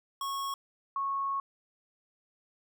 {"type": "tone pair in turn", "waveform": ["square", "sine"], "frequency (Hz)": [1100, 1100], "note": ["C#6", "C#6"], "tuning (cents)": [-14, -14], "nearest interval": "unison", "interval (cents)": 0, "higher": "neither", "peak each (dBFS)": [-33, -29], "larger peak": "second", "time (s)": [[0.21, 0.54], [0.96, 1.4]], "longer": "second", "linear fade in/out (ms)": 2, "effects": []}